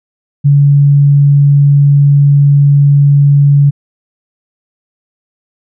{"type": "tone", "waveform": "sine", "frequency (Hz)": 142.4, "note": "C#3", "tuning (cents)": 47, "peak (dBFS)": -3, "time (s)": [0.44, 3.71], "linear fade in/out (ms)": 20, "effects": []}